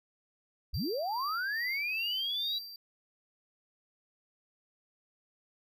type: linear sweep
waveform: sine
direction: up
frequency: 35.25 to 3951 Hz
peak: -31 dBFS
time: 0.73-2.59 s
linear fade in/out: 10 ms
type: tone with tremolo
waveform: square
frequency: 4699 Hz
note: D8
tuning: in tune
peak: -39 dBFS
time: 0.74-2.76 s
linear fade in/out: 2 ms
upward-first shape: sine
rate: 2.4 Hz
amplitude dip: 50%
effects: none